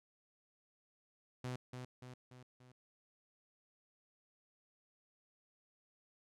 sawtooth tone with echo, 126 Hz, B2, 35 cents sharp, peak -36 dBFS, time 1.44-1.56 s, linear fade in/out 5 ms, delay 290 ms, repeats 4, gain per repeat -5 dB, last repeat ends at 2.72 s, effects low-pass 9000 Hz 12 dB/octave

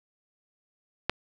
click, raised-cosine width 0.3 ms, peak -8 dBFS, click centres 1.096 s, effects none

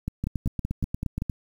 two click trains, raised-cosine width 5 ms, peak -15 / -15 dBFS, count 10 / 7, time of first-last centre 0.24-1.298 / 0.08-1.221 s, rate 8.51 / 5.26 Hz, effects 8-bit

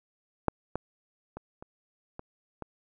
clicks, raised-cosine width 1 ms, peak -9 / -16 / -25 / -29 / -25 / -23 dBFS, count 6, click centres 0.483 / 0.756 / 1.37 / 1.625 / 2.194 / 2.623 s, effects none

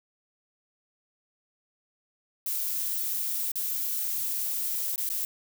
violet noise with dropouts, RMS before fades -30 dBFS, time 2.46-5.25 s, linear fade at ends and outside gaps 2 ms, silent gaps 3.518-3.556 / 4.96-4.979 / 5.091-5.1 s, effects none

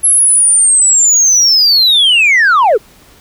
sine linear sweep, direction down, 11150 to 370.1 Hz, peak -3 dBFS, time 0.03-2.78 s, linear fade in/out 20 ms, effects tanh soft clip ceiling -4 dBFS + pink hiss -43 dBFS RMS until 3.2 s

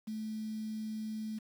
sine tone with quantisation, 217.2 Hz, A3, 22 cents flat, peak -36 dBFS, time 0.07-1.39 s, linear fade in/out 10 ms, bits 9, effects none

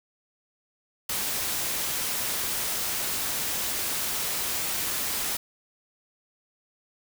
white noise, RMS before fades -29 dBFS, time 1.09-5.37 s, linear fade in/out 5 ms, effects none

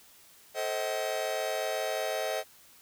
45% pulse chord, A diminished seventh, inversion none, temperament just, 440 / 528 / 633.6 / 760.3 Hz, A4 / C5 / Eb5 / Gb5, 0 / +16 / +31 / +47 cents, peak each -38 / -36 / -33 / -37 dBFS, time 0.54-2.44 s, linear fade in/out 50 ms, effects white hiss -57 dBFS RMS until 2.81 s

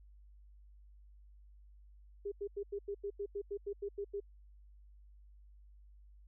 sine tone bursts, 403.7 Hz, G#4, 49 cents flat, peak -36 dBFS, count 13, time 2.25-4.203 s, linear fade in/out 10 ms, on 69 ms, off 88 ms, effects added 50 Hz sine -56 dBFS peak until 6.27 s

